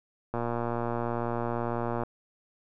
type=click train; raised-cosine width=1 ms; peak=-17 dBFS; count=201; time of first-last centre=0.34-2.035 s; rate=118 Hz; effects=none